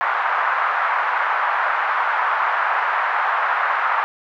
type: band-pass noise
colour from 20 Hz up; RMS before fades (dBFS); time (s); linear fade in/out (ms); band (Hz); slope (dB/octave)
white; -20; 0.01-4.04; 0; 830 to 1500; 24
effects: none